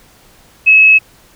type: tone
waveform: sine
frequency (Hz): 2579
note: E7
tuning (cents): -39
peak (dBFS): -3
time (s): 0.66-0.99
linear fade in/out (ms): 20
effects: pink hiss -46 dBFS RMS until 1.35 s